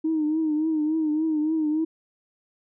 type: tone with vibrato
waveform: sine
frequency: 311.1 Hz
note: D#4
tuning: in tune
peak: -20 dBFS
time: 0.04-1.85 s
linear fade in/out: 10 ms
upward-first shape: triangle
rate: 3.5 Hz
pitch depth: 72 cents each way
effects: tanh soft clip ceiling -16 dBFS